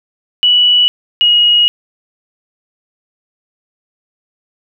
sine tone pair in turn, 2947 / 2891 Hz, F#7 / F#7, -8 / -41 cents, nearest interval unison, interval 33 cents, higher first, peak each -6 dBFS, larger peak neither, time 0.43-0.88 / 1.21-1.68 s, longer second, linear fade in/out 0 ms, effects none

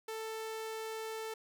sawtooth tone, 442.3 Hz, A4, 9 cents sharp, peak -35 dBFS, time 0.08-1.34 s, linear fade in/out 5 ms, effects none

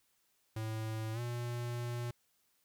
square tone with pitch glide, 110.2 to 120.17 Hz, A2 to B2, +3 to -47 cents, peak -37 dBFS, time 0.56-2.11 s, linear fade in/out 5 ms, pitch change +150 cents, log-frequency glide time 1.13-1.2 s, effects white hiss -75 dBFS RMS until 2.64 s

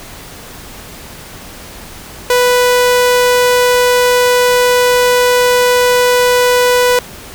sawtooth tone, 493.9 Hz, B4, in tune, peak -4 dBFS, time 2.3-6.99 s, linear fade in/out 2 ms, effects pink hiss -32 dBFS RMS until 7.34 s

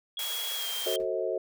sine tone with pitch glide, 3322 to 3177 Hz, G#7 to G7, 0 to +23 cents, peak -33 dBFS, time 0.17-0.97 s, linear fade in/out 2 ms, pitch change -77 cents, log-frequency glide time 0.56-0.68 s
white high-pass noise, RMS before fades -36 dBFS, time 0.19-0.96 s, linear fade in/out 2 ms, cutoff 420 Hz, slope 96 dB/octave
sine chord, F# diminished seventh, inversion none, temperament just, 370 / 444 / 532.8 / 639.4 Hz, F#4 / A4 / C5 / Eb5, 0 / +16 / +31 / +47 cents, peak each -33 dBFS, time 0.86-1.38 s, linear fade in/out 5 ms
brown noise with exponential decay, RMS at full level -42 dBFS, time 1-1.12 s, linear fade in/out 0 ms, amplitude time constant 24 ms
effects none

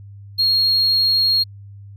triangle tone, 4272 Hz, C8, 35 cents sharp, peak -11 dBFS, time 0.38-1.44 s, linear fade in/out 20 ms, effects tanh soft clip ceiling -10 dBFS + added 100 Hz sine -36 dBFS peak until 1.96 s

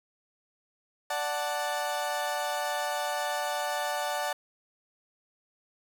30% pulse chord, D major, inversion none, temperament equal, 587.3 / 740 / 880 Hz, D5 / F#5 / A5, 0 / 0 / 0 cents, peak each -31 dBFS, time 1.1-4.33 s, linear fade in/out 5 ms, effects none

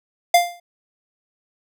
square tone with exponential decay, 698.5 Hz, F5, in tune, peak -8 dBFS, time 0.34-0.6 s, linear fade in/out 5 ms, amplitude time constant 55 ms, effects none

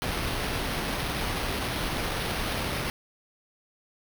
pink noise with sample-and-hold, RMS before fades -30 dBFS, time 0.02-2.9 s, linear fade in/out 0 ms, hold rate 7350 Hz, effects none

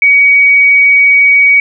sine tone, 2257 Hz, C#7, 31 cents sharp, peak -3 dBFS, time 0.02-1.6 s, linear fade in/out 2 ms, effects none

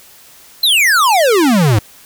square exponential sweep, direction down, 4209 to 98.1 Hz, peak -9 dBFS, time 0.63-1.79 s, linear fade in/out 5 ms, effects white hiss -42 dBFS RMS until 2.05 s

